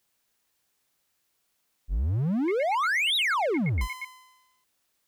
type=exponential two-way sweep; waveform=triangle; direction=up then down; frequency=41.2 to 3951 to 41.2 Hz; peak=-21 dBFS; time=1.88-3.88 s; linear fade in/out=50 ms; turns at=3.16 s
type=tone bursts; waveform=sine; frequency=2161 Hz; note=C#7; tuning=45 cents flat; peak=-31 dBFS; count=14; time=2.48-4.047 s; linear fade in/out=2 ms; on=33 ms; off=85 ms
type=tone with exponential decay; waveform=sawtooth; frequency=1021 Hz; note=C6; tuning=43 cents flat; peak=-29 dBFS; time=3.81-4.64 s; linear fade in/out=2 ms; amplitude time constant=180 ms
effects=white hiss -74 dBFS RMS until 5.07 s